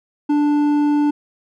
triangle tone with hard clipping, 293.7 Hz, D4, in tune, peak -15 dBFS, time 0.29-1.11 s, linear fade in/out 10 ms, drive 10 dB, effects none

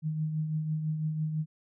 sine tone with tremolo, 155.5 Hz, D#3, 1 cent flat, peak -26 dBFS, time 0.02-1.46 s, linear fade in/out 50 ms, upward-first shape triangle, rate 6 Hz, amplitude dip 50%, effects none

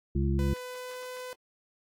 harmonic tone, 68.7 Hz, C#2, 15 cents flat, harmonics 1 / 2 / 3 / 5, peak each -27 / -30 / -32 / -34 dBFS, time 0.15-0.54 s, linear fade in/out 5 ms
sawtooth tone with pitch glide, 500 to 504.1 Hz, B4 to B4, +21 to +35 cents, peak -34 dBFS, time 0.39-1.33 s, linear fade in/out 0 ms, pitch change +14 cents, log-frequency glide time 0.56-1.08 s
effects AAC 64 kbps

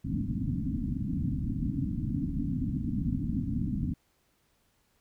white low-pass noise, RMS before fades -31 dBFS, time 0.04-3.94 s, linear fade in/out 10 ms, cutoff 290 Hz, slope 96 dB/octave, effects pink hiss -71 dBFS RMS until 5 s

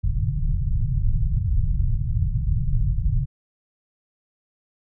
pink low-pass noise, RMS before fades -21 dBFS, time 0.03-3.26 s, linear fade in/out 20 ms, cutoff 150 Hz, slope 48 dB/octave, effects none

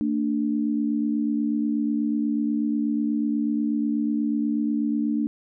sine tone pair together, 225.5 / 293.7 Hz, A3 / D4, +43 / 0 cents, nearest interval perfect fourth, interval 457 cents, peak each -24 dBFS, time 0.01-5.27 s, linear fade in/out 0 ms, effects none

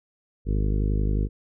harmonic tone, 51.3 Hz, G#1, 21 cents flat, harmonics 1 / 2 / 3 / 4 / 5 / 6 / 7 / 8 / 9, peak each -22 / -28 / -32 / -34 / -36 / -38 / -39 / -40 / -41 dBFS, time 0.45-1.29 s, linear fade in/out 50 ms, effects none

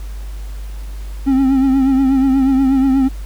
triangle tone with vibrato, 267.2 Hz, C4, 36 cents sharp, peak -8 dBFS, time 1.26-3.09 s, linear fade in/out 20 ms, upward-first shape triangle, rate 8.3 Hz, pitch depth 62 cents each way, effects added 50 Hz sine -24 dBFS peak until 3.25 s + pink hiss -43 dBFS RMS until 3.25 s

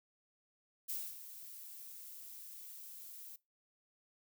violet noise with ADSR envelope, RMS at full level -39 dBFS, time 0.88-3.36 s, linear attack 21 ms, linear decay 250 ms, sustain -12 dB, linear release 4 ms, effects noise-tail reverb RT60 0.2 s tail -20 dB re dry

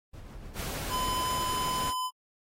brown noise with tremolo, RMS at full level -42 dBFS, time 0.13-1.19 s, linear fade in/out 10 ms, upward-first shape sine, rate 6.8 Hz, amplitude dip 35%
pink noise, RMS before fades -37 dBFS, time 0.54-1.94 s, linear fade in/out 50 ms
square tone, 1012 Hz, B5, 42 cents sharp, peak -30 dBFS, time 0.89-2.11 s, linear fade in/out 50 ms
effects AAC 48 kbps

